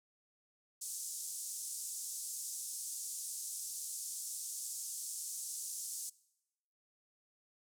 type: band-pass noise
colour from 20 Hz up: white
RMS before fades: -43 dBFS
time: 0.81-6.1 s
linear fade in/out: 10 ms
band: 6100 to 10000 Hz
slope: 24 dB/octave
effects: noise-tail reverb RT60 0.9 s tail -22 dB re dry